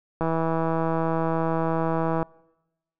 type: click train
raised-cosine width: 1 ms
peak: -12 dBFS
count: 330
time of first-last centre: 0.21-2.228 s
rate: 163 Hz
effects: noise-tail reverb RT60 1.0 s tail -25 dB re dry